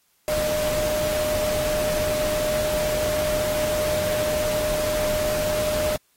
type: tone in noise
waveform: sine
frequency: 609 Hz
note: D#5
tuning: 37 cents flat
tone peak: -22 dBFS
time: 0.28-5.96 s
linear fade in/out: 0 ms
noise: pink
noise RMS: -29 dBFS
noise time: 0.28-5.96 s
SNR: +4 dB
effects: white hiss -65 dBFS RMS until 6.16 s + AAC 48 kbps